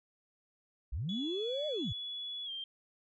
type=linear two-way sweep; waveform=sine; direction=up then down; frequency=46.25 to 622.3 to 67.5 Hz; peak=-33 dBFS; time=0.92-1.93 s; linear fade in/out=10 ms; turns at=1.67 s
type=tone with pitch glide; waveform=sine; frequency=3400 to 3172 Hz; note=G#7 to G7; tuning=+40 to +20 cents; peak=-38 dBFS; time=1.09-2.64 s; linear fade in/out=2 ms; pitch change=-120 cents; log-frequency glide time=2.45-2.51 s
effects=tanh soft clip ceiling -26 dBFS